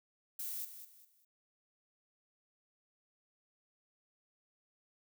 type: noise with echo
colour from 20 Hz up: violet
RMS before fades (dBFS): -41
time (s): 0.39-0.65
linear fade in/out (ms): 5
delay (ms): 200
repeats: 3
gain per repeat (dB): -10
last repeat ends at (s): 1.25
effects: none